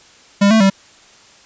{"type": "tone with pitch steps", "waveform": "square", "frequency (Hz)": [200.6, 221.2, 194.5], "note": ["G3", "A3", "G3"], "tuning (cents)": [40, 9, -13], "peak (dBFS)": -9, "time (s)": [0.41, 0.701], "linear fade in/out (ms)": 10, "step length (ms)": 97, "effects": ["white hiss -46 dBFS RMS until 1.45 s", "resampled to 16000 Hz"]}